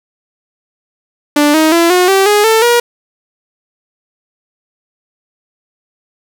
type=tone with pitch steps; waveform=sawtooth; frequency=293.7 / 314.8 / 337.4 / 361.6 / 387.5 / 415.4 / 445.2 / 477.1 Hz; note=D4 / D#4 / E4 / F#4 / G4 / G#4 / A4 / A#4; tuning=0 / +20 / +40 / -40 / -20 / 0 / +20 / +40 cents; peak=-3 dBFS; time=1.36-2.8 s; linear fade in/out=5 ms; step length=180 ms; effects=none